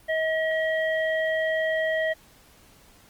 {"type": "harmonic tone", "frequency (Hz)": 637, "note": "D#5", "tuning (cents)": 41, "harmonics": [1, 3, 5], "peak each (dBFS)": [-24, -27, -40], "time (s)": [0.08, 2.14], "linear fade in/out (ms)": 20, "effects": ["pink hiss -55 dBFS RMS until 3.09 s", "Opus 32 kbps"]}